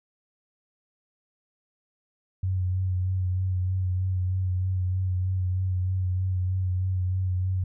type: tone with vibrato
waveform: sine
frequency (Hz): 92.5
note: F#2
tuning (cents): 0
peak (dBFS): -23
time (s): 2.43-7.64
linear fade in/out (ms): 5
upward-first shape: sine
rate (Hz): 3.2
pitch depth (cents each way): 26
effects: none